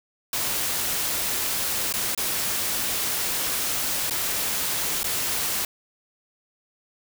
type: noise with dropouts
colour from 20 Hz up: white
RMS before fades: -26 dBFS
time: 0.33-5.65 s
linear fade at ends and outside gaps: 2 ms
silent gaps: 1.926-1.938 / 2.149-2.176 / 4.098-4.108 / 5.032-5.042 s
effects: none